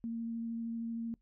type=tone with vibrato; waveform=sine; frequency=230 Hz; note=A#3; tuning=23 cents flat; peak=-35 dBFS; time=0.04-1.14 s; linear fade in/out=0 ms; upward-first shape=sine; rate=13 Hz; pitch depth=9 cents each way; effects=noise-tail reverb RT60 0.1 s tail -22 dB re dry + added 41 Hz sine -69 dBFS peak until 1.21 s